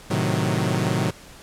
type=chord; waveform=sawtooth; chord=A diminished seventh; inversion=none; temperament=equal; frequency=110 / 130.81 / 155.56 / 185 Hz; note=A2 / C3 / Eb3 / Gb3; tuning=0 / 0 / 0 / 0 cents; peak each=-22 dBFS; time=0.1-1.11 s; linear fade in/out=10 ms; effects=pink hiss -45 dBFS RMS until 1.42 s + low-pass 11000 Hz 12 dB/octave